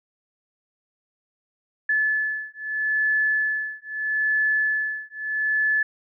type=beating tone pair; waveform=sine; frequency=1728 / 1728.78 Hz; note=A6 / A6; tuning=-32 / -31 cents; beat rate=0.78 Hz; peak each=-24 dBFS; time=1.89-5.83 s; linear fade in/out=5 ms; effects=none

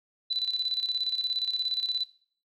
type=tone with tremolo; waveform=sine; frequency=3989 Hz; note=B7; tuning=17 cents sharp; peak=-25 dBFS; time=0.3-2.04 s; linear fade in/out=10 ms; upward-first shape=square; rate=17 Hz; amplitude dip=65%; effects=noise-tail reverb RT60 0.5 s tail -17 dB re dry

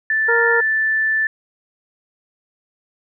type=tone; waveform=sine; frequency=1760 Hz; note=A6; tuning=in tune; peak=-15 dBFS; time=0.1-1.27 s; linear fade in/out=2 ms
type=harmonic tone; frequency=466.2 Hz; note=A#4; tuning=in tune; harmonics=1 / 2 / 3 / 4; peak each=-18 / -23 / -21 / -25 dBFS; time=0.28-0.61 s; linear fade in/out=10 ms
effects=none

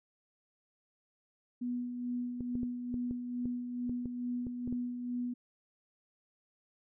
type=tone with tremolo; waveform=sine; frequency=244.9 Hz; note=B3; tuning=14 cents flat; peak=-32 dBFS; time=1.61-5.34 s; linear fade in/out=10 ms; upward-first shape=sine; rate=2.3 Hz; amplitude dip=45%
type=clicks; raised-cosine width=3 ms; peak=-29 dBFS; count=11; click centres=2.407 / 2.554 / 2.632 / 2.942 / 3.11 / 3.456 / 3.895 / 4.057 / 4.468 / 4.676 / 4.726 s
effects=none

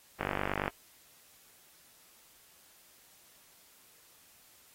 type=click train; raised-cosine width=0.5 ms; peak=-16 dBFS; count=24; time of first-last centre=0.21-0.679 s; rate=49 Hz; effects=white hiss -61 dBFS RMS until 4.74 s + AAC 48 kbps

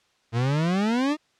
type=exponential sweep; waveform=40% pulse; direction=up; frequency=112.2 to 313 Hz; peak=-20 dBFS; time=0.32-1.17 s; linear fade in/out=50 ms; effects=white hiss -65 dBFS RMS until 1.39 s + low-pass 5000 Hz 12 dB/octave

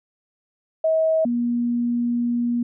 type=tone pair in turn; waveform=sine; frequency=640 / 239.1 Hz; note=D#5 / A#3; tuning=+49 / +44 cents; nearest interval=octave + perfect fourth; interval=1705 cents; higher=first; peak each=-16 / -19 dBFS; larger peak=first; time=0.84-1.25 / 1.25-2.63 s; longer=second; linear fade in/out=5 ms; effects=none

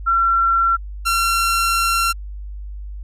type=tone pair in turn; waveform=sine / sawtooth; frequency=1359 / 1364.3 Hz; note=F6 / F6; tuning=-48 / -41 cents; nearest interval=unison; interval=7 cents; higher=second; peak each=-13 / -12 dBFS; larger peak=second; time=0.06-0.77 / 1.05-2.13 s; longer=second; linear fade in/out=20 ms; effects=added 50 Hz sine -28 dBFS peak until 3.03 s + resampled to 32000 Hz

